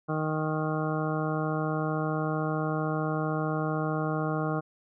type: harmonic tone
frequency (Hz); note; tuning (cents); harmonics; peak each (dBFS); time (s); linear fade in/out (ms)
155.56; D#3; 0; 1 / 2 / 3 / 4 / 5 / 7 / 8 / 9; -30 / -33 / -35 / -36 / -37 / -38 / -39 / -40; 0.08-4.61; 20
effects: none